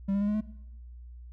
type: tone with pitch steps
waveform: triangle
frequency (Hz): 196 / 200.3 / 204.8 / 209.3 / 214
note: G3 / G3 / G#3 / G#3 / A3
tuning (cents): 0 / +38 / -24 / +14 / -48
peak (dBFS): -23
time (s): 0.08-0.41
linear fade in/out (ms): 10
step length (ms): 66
effects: noise-tail reverb RT60 1.0 s tail -21 dB re dry + added 60 Hz sine -43 dBFS peak until 1.32 s